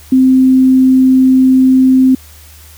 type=tone; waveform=sine; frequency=260.3 Hz; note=C4; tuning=9 cents flat; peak=-4 dBFS; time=0.12-2.15 s; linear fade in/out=5 ms; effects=added 76 Hz sine -37 dBFS peak until 2.77 s + white hiss -40 dBFS RMS until 2.77 s